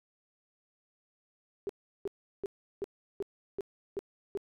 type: tone bursts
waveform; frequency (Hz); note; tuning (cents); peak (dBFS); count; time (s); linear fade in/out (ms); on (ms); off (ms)
sine; 397.4; G4; +24; -31; 8; 1.67-4.374; 0; 23; 360
effects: none